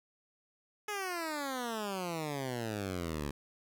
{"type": "exponential sweep", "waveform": "10% pulse", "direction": "down", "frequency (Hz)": [426, 69.3], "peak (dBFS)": -27, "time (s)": [0.88, 3.31], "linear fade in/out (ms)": 5, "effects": []}